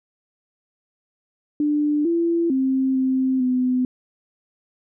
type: tone with pitch steps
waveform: sine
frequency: 296.5 / 337.5 / 264.3 / 261.4 / 253.1 Hz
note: D4 / E4 / C4 / C4 / B3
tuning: +17 / +41 / +18 / -1 / +43 cents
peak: -17 dBFS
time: 1.6-3.85 s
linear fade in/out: 2 ms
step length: 450 ms
effects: none